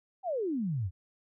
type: exponential sweep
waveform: sine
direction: down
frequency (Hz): 800 to 82.41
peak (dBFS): -29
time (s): 0.23-0.91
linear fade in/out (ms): 50
effects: none